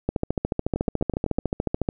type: two click trains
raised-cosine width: 2 ms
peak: -9 / -13 dBFS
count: 26 / 6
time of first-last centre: 0.09-1.889 / 0.76-1.389 s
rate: 13.9 / 7.95 Hz
effects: none